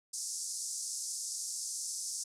pink band-pass noise, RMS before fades -39 dBFS, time 0.13-2.24 s, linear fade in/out 10 ms, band 5200 to 10000 Hz, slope 48 dB/octave, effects none

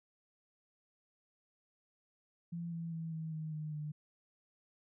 sine tone with pitch steps, 169.9 / 166.5 / 163.17 / 159.9 / 156.7 / 153.57 / 150.49 Hz, F3 / E3 / E3 / D#3 / D#3 / D#3 / D3, -47 / +18 / -17 / +48 / +13 / -22 / +43 cents, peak -38 dBFS, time 2.52-3.92 s, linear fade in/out 10 ms, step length 200 ms, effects none

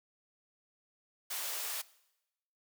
white high-pass noise, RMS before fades -38 dBFS, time 1.3-1.82 s, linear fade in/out 10 ms, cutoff 480 Hz, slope 24 dB/octave, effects noise-tail reverb RT60 0.9 s tail -20 dB re dry

